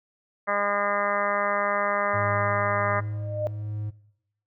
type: harmonic tone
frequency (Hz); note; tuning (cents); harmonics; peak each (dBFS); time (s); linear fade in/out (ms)
203.3; G#3; -37; 1 / 2 / 3 / 4 / 5 / 6 / 7 / 8 / 9 / 10; -39 / -39 / -27 / -34 / -31 / -28 / -37 / -33 / -33 / -34; 0.47-3.01; 20
type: tone with tremolo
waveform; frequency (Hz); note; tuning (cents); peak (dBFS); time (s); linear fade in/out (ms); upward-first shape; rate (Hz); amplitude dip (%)
triangle; 105.6; G#2; +29; -26; 2.13-3.91; 20; sine; 1.3; 30
type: tone with exponential growth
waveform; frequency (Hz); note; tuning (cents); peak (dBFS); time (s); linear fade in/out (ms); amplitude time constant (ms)
sine; 608; D#5; -40; -22; 2.96-3.47; 0; 110
effects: noise-tail reverb RT60 0.8 s tail -20 dB re dry